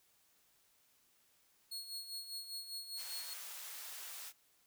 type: tone with tremolo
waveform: sawtooth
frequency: 4322 Hz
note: C#8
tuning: 45 cents flat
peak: -38 dBFS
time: 1.71-3.34 s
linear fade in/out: 10 ms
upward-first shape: sine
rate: 5 Hz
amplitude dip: 65%
type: high-pass noise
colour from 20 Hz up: white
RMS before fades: -48 dBFS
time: 2.96-4.33 s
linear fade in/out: 50 ms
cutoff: 750 Hz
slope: 12 dB/octave
effects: white hiss -72 dBFS RMS until 4.66 s